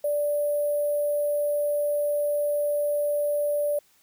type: tone with sample-and-hold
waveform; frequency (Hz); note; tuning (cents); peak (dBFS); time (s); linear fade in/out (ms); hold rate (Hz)
sine; 586; D5; -4; -22; 0.04-3.79; 5; 11025
effects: white hiss -62 dBFS RMS until 4.02 s